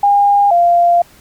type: tone pair in turn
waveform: sine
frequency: 810 / 693.3 Hz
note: G#5 / F5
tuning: -43 / -13 cents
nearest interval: minor third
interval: 270 cents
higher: first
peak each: -7 dBFS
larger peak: neither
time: 0.03-0.51 / 0.51-1.02 s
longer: second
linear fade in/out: 5 ms
effects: pink hiss -45 dBFS RMS until 1.2 s